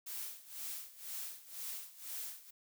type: noise with tremolo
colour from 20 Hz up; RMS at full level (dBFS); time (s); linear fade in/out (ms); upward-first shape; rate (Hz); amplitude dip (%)
blue; -42; 0.06-2.51; 10; sine; 2; 85
effects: none